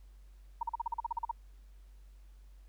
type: tone bursts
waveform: sine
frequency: 932.3 Hz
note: A#5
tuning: in tune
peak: -30 dBFS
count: 12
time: 0.61-1.313 s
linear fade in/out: 5 ms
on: 21 ms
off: 41 ms
effects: added 48 Hz sine -52 dBFS peak until 2.68 s + pink hiss -72 dBFS RMS until 2.68 s